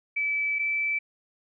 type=tone pair in turn; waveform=sine; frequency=2305 / 2318 Hz; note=D7 / D7; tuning=-33 / -23 cents; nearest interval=unison; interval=10 cents; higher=second; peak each=-24 dBFS; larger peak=neither; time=0.16-0.59 / 0.59-0.99 s; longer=first; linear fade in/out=10 ms; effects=none